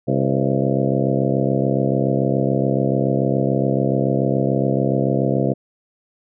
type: harmonic tone with a mistuned harmonic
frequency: 67 Hz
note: C2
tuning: 42 cents sharp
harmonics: 2 / 3 / 4 / 5 / 6 / 7 / 8 / 9 / 10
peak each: -21 / -23 / -24 / -25 / -26 / -26 / -27 / -28 / -28 dBFS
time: 0.07-5.54 s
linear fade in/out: 20 ms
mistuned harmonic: 7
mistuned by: +86 cents
effects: none